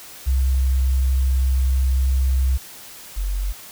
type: tone pair in turn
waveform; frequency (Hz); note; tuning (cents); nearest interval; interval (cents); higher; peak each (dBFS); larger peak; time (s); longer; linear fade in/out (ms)
sine; 65.41 / 46.92; C2 / F#1; 0 / +25; tritone; 575; first; -15 / -20; first; 0.26-2.58 / 3.16-3.53; first; 20
effects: white hiss -40 dBFS RMS until 3.71 s